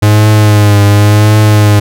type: tone with vibrato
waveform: 45% pulse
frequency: 104.6 Hz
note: G#2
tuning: 13 cents sharp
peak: -3 dBFS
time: 0.02-1.8 s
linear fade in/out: 10 ms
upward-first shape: triangle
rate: 0.92 Hz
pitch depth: 45 cents each way
effects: none

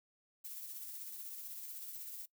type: noise with tremolo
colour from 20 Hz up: violet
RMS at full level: -45 dBFS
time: 0.44-2.26 s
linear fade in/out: 10 ms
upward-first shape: triangle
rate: 16 Hz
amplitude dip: 40%
effects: noise-tail reverb RT60 0.1 s tail -21 dB re dry

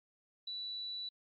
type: tone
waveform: sine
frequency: 3951 Hz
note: B7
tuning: in tune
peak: -39 dBFS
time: 0.47-1.09 s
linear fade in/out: 5 ms
effects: AAC 32 kbps

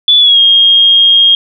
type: tone with pitch glide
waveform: sine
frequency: 3456 to 3243 Hz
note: A7 to G#7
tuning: -32 to -42 cents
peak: -3 dBFS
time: 0.08-1.35 s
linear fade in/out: 2 ms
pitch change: -110 cents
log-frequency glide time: 0.19-0.39 s
effects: none

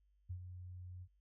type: tone with ADSR envelope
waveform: sine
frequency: 90.4 Hz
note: F#2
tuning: 40 cents flat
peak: -39 dBFS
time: 0.29-1.08 s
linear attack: 17 ms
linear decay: 79 ms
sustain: -8 dB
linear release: 57 ms
effects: added 50 Hz sine -70 dBFS peak until 1.2 s

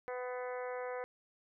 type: harmonic tone with a mistuned harmonic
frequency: 250 Hz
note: B3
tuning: 21 cents sharp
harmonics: 2 / 3 / 4 / 5 / 6 / 7 / 8 / 9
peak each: -39 / -46 / -48 / -51 / -51 / -53 / -53 / -58 dBFS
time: 0.08-1.04 s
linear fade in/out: 0 ms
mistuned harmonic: 9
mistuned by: -41 cents
effects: none

